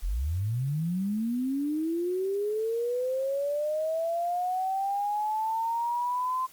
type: linear sweep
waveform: sine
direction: up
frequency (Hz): 36.71 to 1039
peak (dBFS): -26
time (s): 0.02-6.47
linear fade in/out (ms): 20
effects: white hiss -54 dBFS RMS until 6.52 s + Opus 48 kbps